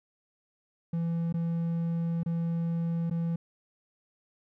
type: tone with dropouts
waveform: triangle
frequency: 167.5 Hz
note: E3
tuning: 28 cents sharp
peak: -25 dBFS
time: 0.93-3.36 s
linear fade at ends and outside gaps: 5 ms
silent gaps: 1.326-1.34 / 2.233-2.26 / 3.099-3.109 s
effects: none